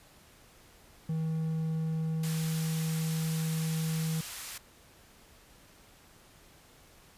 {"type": "tone", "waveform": "triangle", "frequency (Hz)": 160, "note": "D#3", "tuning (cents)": 49, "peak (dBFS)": -27, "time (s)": [1.09, 4.21], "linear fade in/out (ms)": 5}
{"type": "band-pass noise", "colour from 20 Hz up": "white", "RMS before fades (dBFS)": -42, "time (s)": [2.23, 4.58], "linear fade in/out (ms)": 5, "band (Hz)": [910, 13000], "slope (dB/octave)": 12}
{"effects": ["pink hiss -58 dBFS RMS until 7.17 s", "resampled to 32000 Hz"]}